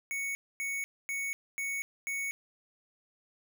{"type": "tone bursts", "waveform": "square", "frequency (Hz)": 2222, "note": "C#7", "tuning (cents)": 4, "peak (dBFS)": -33, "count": 5, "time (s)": [0.11, 2.31], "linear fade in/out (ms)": 0, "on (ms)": 240, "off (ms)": 250, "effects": []}